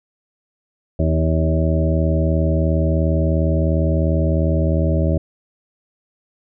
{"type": "harmonic tone with a mistuned harmonic", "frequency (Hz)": 79.9, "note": "D#2", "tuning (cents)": 47, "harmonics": [1, 2, 3, 4, 5, 7, 8], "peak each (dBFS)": [-17, -20, -27, -25, -29, -25, -27], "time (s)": [0.99, 5.18], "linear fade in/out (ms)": 5, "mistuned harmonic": 3, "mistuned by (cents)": 21, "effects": []}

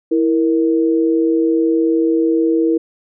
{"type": "tone pair together", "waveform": "sine", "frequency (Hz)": [328.1, 466.8], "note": ["E4", "A#4"], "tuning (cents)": [-8, 2], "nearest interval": "tritone", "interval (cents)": 610, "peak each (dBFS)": [-13, -17], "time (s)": [0.11, 2.78], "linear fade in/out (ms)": 10, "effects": []}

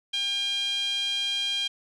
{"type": "tone with band-pass filter", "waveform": "5% pulse", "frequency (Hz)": 803, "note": "G5", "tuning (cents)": 41, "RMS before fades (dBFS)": -28, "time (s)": [0.13, 1.68], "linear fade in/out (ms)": 10, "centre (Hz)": 3100, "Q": 6.8, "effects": []}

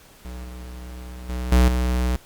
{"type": "tone with level steps", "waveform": "square", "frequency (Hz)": 62, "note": "B1", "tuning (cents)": 7, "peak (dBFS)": [-33, -35, -26, -13, -20], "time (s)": [0.25, 2.16], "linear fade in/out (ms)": 0, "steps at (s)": [0.44, 1.29, 1.52, 1.68], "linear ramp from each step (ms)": 2, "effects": ["pink hiss -50 dBFS RMS until 2.25 s", "Opus 48 kbps"]}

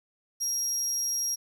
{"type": "tone with amplitude modulation", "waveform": "35% pulse", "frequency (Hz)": 5630, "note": "F8", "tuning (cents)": 13, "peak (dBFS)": -23, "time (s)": [0.4, 1.36], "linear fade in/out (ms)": 20, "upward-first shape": "sine", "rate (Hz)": 132, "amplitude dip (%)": 30, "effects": ["10-bit"]}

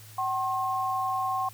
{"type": "tone pair together", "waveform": "sine", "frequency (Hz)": [759.7, 1071], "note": ["F#5", "C6"], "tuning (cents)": [46, 40], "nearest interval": "tritone", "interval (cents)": 594, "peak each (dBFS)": [-29, -28], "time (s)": [0.18, 1.49], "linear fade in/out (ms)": 5, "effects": ["added 107 Hz sine -48 dBFS peak until 1.53 s", "white hiss -51 dBFS RMS until 1.53 s"]}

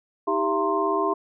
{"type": "tone cluster", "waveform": "sine", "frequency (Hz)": [318.1, 395, 675, 924, 1052], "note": ["D#4", "G4", "E5", "A#5", "C6"], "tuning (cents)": [38, 13, 41, -16, 9], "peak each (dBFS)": [-29, -25, -28, -31, -25], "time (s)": [0.27, 1.14], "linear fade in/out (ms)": 10, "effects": []}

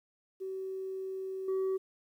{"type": "tone with level steps", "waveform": "sine", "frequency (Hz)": 380.8, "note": "F#4", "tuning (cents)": 50, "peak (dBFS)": [-35, -26], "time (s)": [0.4, 1.78], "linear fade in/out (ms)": 20, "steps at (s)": 1.48, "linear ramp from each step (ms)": 5, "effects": ["tanh soft clip ceiling -28 dBFS", "11-bit"]}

